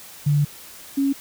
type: tone pair in turn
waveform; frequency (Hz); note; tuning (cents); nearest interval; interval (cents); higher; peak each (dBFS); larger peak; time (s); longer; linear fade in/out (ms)
sine; 145.8 / 276; D3 / C#4; -12 / -7; major seventh; 1105; second; -15 / -17; first; 0.26-0.45 / 0.97-1.13; first; 10
effects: white hiss -42 dBFS RMS until 1.2 s